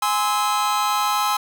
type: chord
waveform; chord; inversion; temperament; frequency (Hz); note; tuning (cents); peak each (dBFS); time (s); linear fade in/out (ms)
45% pulse; Ab augmented; none; just; 830.6 / 1038.3 / 1297.8; Ab5 / C6 / E6; 0 / -14 / -27; -23; 0.02-1.37; 5
effects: none